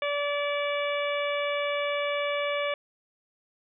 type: harmonic tone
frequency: 577 Hz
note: D5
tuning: 31 cents flat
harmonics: 1 / 2 / 3 / 4 / 5 / 6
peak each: -28 / -34 / -38 / -33 / -39 / -40 dBFS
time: 0.02-2.74 s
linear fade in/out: 2 ms
effects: none